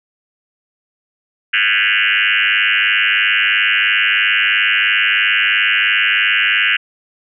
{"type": "tone with frequency modulation", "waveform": "sine", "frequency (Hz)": 2217, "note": "C#7", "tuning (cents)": 0, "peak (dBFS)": -11, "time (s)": [1.53, 6.77], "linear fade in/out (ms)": 10, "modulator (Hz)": 103, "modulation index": 7.1, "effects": []}